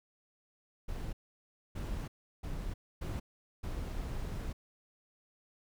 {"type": "noise bursts at uneven times", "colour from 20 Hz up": "brown", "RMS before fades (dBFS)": -38, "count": 5, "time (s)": [[0.88, 1.13], [1.75, 2.08], [2.43, 2.74], [3.01, 3.2], [3.63, 4.53]], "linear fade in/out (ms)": 10, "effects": []}